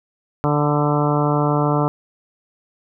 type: harmonic tone with a mistuned harmonic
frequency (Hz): 147.4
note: D3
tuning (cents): +7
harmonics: 1 / 2 / 3 / 4 / 5 / 6 / 7 / 8 / 9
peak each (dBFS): -19 / -22 / -24 / -25 / -26 / -27 / -27 / -28 / -29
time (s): 0.44-1.88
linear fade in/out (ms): 0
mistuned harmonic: 7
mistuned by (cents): -21
effects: none